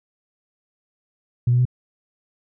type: tone with pitch steps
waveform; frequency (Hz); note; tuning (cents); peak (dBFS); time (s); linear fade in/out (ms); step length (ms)
sine; 121.1 / 123.07 / 125.08; B2 / B2 / B2; -34 / -6 / +22; -13; 1.47-1.653; 5; 61
effects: tanh soft clip ceiling -9 dBFS